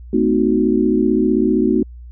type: chord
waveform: sine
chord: A diminished seventh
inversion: none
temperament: equal with one note detuned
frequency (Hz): 220 / 255.4 / 311.1 / 370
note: A3 / C4 / Eb4 / Gb4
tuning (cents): 0 / -42 / 0 / 0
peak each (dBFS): -18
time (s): 0.13-1.83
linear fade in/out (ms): 5
effects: added 60 Hz sine -33 dBFS peak until 2.11 s

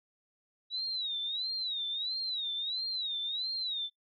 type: tone with vibrato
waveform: sine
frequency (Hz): 3857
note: B7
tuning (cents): -42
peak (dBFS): -32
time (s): 0.7-3.9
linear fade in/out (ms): 50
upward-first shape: sine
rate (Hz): 1.5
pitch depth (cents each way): 150
effects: noise-tail reverb RT60 0.1 s tail -19 dB re dry

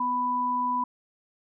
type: tone pair together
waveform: sine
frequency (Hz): 247.9 / 991.6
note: B3 / B5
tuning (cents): +7 / +7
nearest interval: 2 octaves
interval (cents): 2400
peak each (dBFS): -34 / -24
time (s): 0-0.84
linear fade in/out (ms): 5
effects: none

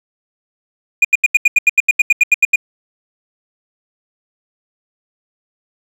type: tone bursts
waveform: triangle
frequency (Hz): 2438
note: D#7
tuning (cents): -36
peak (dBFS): -4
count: 15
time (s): 1.02-2.559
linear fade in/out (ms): 5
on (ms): 27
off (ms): 81
effects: none

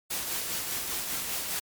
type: noise with tremolo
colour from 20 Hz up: white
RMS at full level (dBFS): -31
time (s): 0.1-1.6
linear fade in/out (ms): 10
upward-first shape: sine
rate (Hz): 5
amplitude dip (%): 35
effects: MP3 96 kbps

